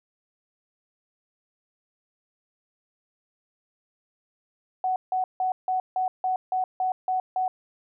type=tone bursts; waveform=sine; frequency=745 Hz; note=F#5; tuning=12 cents sharp; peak=-22 dBFS; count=10; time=4.84-7.48 s; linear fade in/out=2 ms; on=120 ms; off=160 ms; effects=none